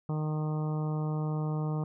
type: harmonic tone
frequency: 153.7 Hz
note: D#3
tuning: 21 cents flat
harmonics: 1 / 2 / 3 / 4 / 5 / 6 / 7 / 8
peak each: -29 / -40 / -41 / -46 / -45 / -48 / -48 / -49 dBFS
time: 0.09-1.84 s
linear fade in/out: 2 ms
effects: none